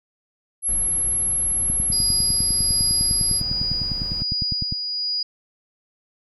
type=tone; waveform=sine; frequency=11090 Hz; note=F9; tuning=13 cents flat; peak=-19 dBFS; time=0.62-3.42 s; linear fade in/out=50 ms
type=noise; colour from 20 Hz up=brown; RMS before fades=-34 dBFS; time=0.68-4.23 s; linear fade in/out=10 ms
type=click train; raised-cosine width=5 ms; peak=-15 dBFS; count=31; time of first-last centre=1.7-4.724 s; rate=9.92 Hz
type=tone with tremolo; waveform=sine; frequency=4900 Hz; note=D#8; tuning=27 cents flat; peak=-21 dBFS; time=1.92-5.23 s; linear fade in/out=5 ms; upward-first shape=sine; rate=1.3 Hz; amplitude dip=35%
effects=none